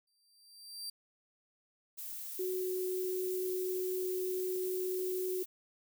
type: tone with exponential growth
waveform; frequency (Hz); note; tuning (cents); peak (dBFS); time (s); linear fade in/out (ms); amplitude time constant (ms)
sawtooth; 4699; D8; 0; -35; 0.07-0.9; 5; 180
type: noise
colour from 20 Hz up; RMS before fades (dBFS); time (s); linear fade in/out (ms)
violet; -43; 1.97-5.46; 20
type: tone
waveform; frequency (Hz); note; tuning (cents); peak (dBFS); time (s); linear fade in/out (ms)
sine; 369.5; F#4; -2; -33; 2.39-5.43; 5
effects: none